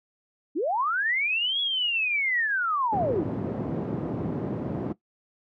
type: linear two-way sweep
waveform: sine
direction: up then down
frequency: 262.2 to 3381 to 262.2 Hz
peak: -23 dBFS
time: 0.55-3.24 s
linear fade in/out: 20 ms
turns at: 1.6 s
type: band-pass noise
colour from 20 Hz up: pink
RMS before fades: -30 dBFS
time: 2.92-4.93 s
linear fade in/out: 10 ms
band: 140 to 420 Hz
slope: 12 dB/octave
effects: noise-tail reverb RT60 0.1 s tail -17 dB re dry + high-pass 80 Hz 12 dB/octave